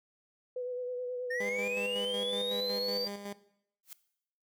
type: tone with vibrato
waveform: sine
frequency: 497.3 Hz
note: B4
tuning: 12 cents sharp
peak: -33 dBFS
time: 0.56-3.05 s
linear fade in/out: 5 ms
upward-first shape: sine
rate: 9.3 Hz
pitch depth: 21 cents each way
type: linear sweep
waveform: triangle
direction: up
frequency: 1800 to 4747 Hz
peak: -32 dBFS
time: 1.3-3.08 s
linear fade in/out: 10 ms
type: tone with tremolo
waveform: 15% pulse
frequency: 202.2 Hz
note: G#3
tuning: 46 cents flat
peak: -32 dBFS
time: 1.4-3.33 s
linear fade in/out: 5 ms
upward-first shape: square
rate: 5.4 Hz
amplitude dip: 50%
type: noise with exponential growth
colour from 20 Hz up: blue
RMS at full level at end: -41 dBFS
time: 3.83-3.93 s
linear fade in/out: 2 ms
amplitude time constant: 21 ms
effects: noise-tail reverb RT60 0.7 s tail -17 dB re dry